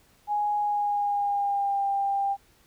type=tone with pitch glide; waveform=sine; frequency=830.6 to 794.5 Hz; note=G#5 to G5; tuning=0 to +23 cents; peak=-23 dBFS; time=0.27-2.37 s; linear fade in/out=50 ms; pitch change=-77 cents; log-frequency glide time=0.58-1.85 s; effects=pink hiss -61 dBFS RMS until 2.66 s